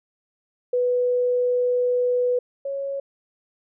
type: tone pair in turn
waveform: sine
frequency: 493.9 / 552.6 Hz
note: B4 / C#5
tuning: 0 / -6 cents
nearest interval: major second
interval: 194 cents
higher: second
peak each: -18 / -25 dBFS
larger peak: first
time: 0.73-2.39 / 2.65-3 s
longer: first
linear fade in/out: 5 ms
effects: none